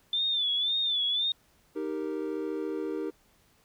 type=tone with vibrato; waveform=sine; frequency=3520 Hz; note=A7; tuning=in tune; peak=-25 dBFS; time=0.13-1.32 s; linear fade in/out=2 ms; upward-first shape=sine; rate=1.9 Hz; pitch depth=88 cents each way
type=chord; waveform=triangle; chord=Eb major; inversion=none; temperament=equal; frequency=311.1 / 392 / 466.2 Hz; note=Eb4 / G4 / Bb4; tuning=0 / 0 / 0 cents; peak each=-32 / -33 / -34 dBFS; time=1.75-3.11 s; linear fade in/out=20 ms
effects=pink hiss -65 dBFS RMS until 3.64 s